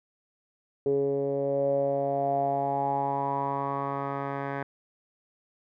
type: tone with low-pass filter sweep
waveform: 10% pulse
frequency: 139.2 Hz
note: C#3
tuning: 8 cents sharp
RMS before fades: -28 dBFS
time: 0.86-4.63 s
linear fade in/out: 2 ms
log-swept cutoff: 420 to 1500 Hz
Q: 7
effects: none